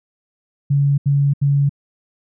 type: tone bursts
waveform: sine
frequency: 141.2 Hz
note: C#3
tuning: 32 cents sharp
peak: -12 dBFS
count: 3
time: 0.7-1.694 s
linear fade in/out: 10 ms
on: 280 ms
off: 77 ms
effects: none